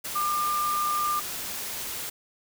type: tone in noise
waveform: sine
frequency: 1198 Hz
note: D6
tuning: 34 cents sharp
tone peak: -24 dBFS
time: 0.15-1.2 s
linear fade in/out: 10 ms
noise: white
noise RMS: -34 dBFS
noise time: 0.04-2.1 s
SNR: +7 dB
effects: none